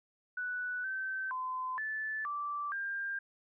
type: tone with pitch steps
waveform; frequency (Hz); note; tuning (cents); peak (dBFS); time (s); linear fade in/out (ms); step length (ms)
sine; 1483 / 1544 / 1024 / 1746 / 1167 / 1597; F#6 / G6 / C6 / A6 / D6 / G6; +4 / -27 / -38 / -14 / -11 / +32; -34; 0.37-3.19; 5; 470
effects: none